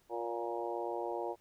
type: harmonic tone with a mistuned harmonic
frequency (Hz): 117.8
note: A#2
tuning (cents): +19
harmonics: 3 / 4 / 5 / 6 / 7 / 8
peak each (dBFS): -40 / -41 / -42 / -43 / -43 / -44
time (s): 0.09-1.36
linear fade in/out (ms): 50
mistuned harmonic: 5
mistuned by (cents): -31
effects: pink hiss -70 dBFS RMS until 1.4 s